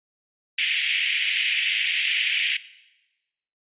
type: band-pass noise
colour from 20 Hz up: white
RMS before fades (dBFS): -24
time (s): 0.58-2.57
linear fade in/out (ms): 5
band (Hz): 2000 to 3200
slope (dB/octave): 48
effects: noise-tail reverb RT60 1.0 s tail -17 dB re dry + resampled to 8000 Hz